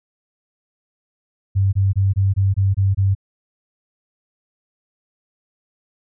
sine tone bursts, 97.5 Hz, G2, 9 cents flat, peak -13 dBFS, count 8, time 1.55-3.151 s, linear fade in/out 20 ms, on 180 ms, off 23 ms, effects none

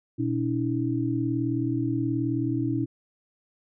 sine tone cluster, 121.6 / 283.8 / 322.6 Hz, B2 / C#4 / E4, -26 / +41 / -37 cents, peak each -28 dBFS, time 0.18-2.86 s, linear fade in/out 20 ms, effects none

